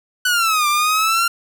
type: exponential two-way sweep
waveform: sawtooth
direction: down then up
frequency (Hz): 1500 to 1178 to 1390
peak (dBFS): -11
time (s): 0.25-1.28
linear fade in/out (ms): 5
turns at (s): 0.68
effects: none